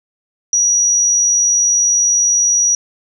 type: tone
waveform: sine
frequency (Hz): 5800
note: F#8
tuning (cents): -35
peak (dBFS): -10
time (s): 0.53-2.75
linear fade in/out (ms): 2
effects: none